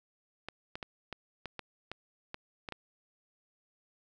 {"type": "clicks", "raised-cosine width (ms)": 0.3, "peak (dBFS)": -23, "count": 10, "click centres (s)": [0.486, 0.755, 0.828, 1.127, 1.457, 1.593, 1.916, 2.344, 2.688, 2.723], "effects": []}